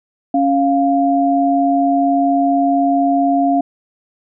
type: tone pair together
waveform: sine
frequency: 277.2 / 698.5 Hz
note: C#4 / F5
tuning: 0 / 0 cents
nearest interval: octave + major third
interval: 1600 cents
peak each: -14 dBFS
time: 0.34-3.61 s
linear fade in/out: 5 ms
effects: none